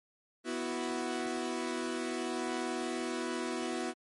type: chord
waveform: sawtooth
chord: B suspended fourth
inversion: none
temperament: equal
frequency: 246.9 / 329.6 / 370 Hz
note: B3 / E4 / F#4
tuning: 0 / 0 / 0 cents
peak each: -34 dBFS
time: 0.44-3.94 s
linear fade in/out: 50 ms
effects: MP3 48 kbps